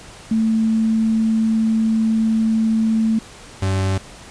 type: tone pair in turn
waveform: sine / 40% pulse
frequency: 222.1 / 95.62 Hz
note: A3 / G2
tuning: +16 / -43 cents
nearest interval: octave + minor third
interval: 1459 cents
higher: first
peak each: -14 / -16 dBFS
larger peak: first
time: 0.31-3.19 / 3.62-3.98 s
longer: first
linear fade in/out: 5 ms
effects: pink hiss -40 dBFS RMS until 4.3 s + resampled to 22050 Hz